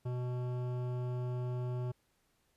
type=tone with hard clipping; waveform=triangle; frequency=124.2 Hz; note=B2; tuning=10 cents sharp; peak=-36 dBFS; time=0.05-1.92 s; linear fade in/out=10 ms; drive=18 dB; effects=pink hiss -75 dBFS RMS until 2.56 s + resampled to 32000 Hz